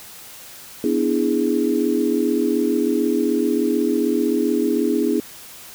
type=chord; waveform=sine; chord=E dominant seventh; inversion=second; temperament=equal; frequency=246.9 / 293.7 / 329.6 / 415.3 Hz; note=B3 / D4 / E4 / G#4; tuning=0 / 0 / 0 / 0 cents; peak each=-22 dBFS; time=0.84-5.2 s; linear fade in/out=2 ms; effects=white hiss -40 dBFS RMS until 5.74 s